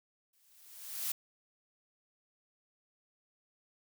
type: noise with exponential growth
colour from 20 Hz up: blue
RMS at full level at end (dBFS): -33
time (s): 0.33-1.12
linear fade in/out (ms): 5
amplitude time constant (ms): 170
effects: none